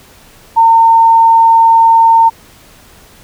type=tone; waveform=sine; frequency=910 Hz; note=A#5; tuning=42 cents flat; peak=-3 dBFS; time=0.56-2.3 s; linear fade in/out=20 ms; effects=pink hiss -41 dBFS RMS until 3.23 s